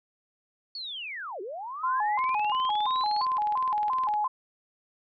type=linear two-way sweep; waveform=sine; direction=down then up; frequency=4501 to 349.2 to 4501 Hz; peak=-34 dBFS; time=0.75-3.25 s; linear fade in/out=2 ms; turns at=1.41 s
type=tone with vibrato; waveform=sine; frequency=932.3 Hz; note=A#5; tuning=in tune; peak=-24 dBFS; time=1.83-4.28 s; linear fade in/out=10 ms; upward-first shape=square; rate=2.9 Hz; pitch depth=180 cents each way
type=click train; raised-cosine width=0.3 ms; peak=-27 dBFS; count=39; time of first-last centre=2.19-4.139 s; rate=19.5 Hz
effects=none